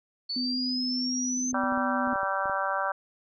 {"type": "exponential sweep", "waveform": "sine", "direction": "up", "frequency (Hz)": [4435, 6272], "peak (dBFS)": -29, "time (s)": [0.29, 1.52], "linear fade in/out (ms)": 10}
{"type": "tone with pitch glide", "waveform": "sine", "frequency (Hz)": [252.5, 249.9], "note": ["B3", "B3"], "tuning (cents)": [39, 21], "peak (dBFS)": -29, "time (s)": [0.36, 2.14], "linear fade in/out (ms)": 5, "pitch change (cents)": -18, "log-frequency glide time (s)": [1.5, 1.96]}
{"type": "clicks", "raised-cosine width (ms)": 2, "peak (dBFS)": -31, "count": 10, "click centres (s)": [1.531, 1.636, 1.723, 1.776, 2.074, 2.128, 2.158, 2.232, 2.457, 2.497]}
{"type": "harmonic tone", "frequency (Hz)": 193.8, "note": "G3", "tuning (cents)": -20, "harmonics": [3, 4, 5, 6, 7, 8], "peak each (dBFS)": [-33, -33, -33, -33, -33, -33], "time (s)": [1.54, 2.92], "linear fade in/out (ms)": 5}
{"effects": []}